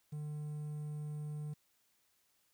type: tone with quantisation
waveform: triangle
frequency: 150 Hz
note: D3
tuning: 37 cents sharp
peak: -37 dBFS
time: 0.12-1.54 s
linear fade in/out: 10 ms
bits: 11
effects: white hiss -75 dBFS RMS until 2.53 s